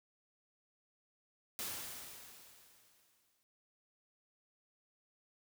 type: noise with exponential decay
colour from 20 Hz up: white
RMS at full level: -40 dBFS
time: 1.59-3.43 s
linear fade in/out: 0 ms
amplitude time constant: 400 ms
effects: none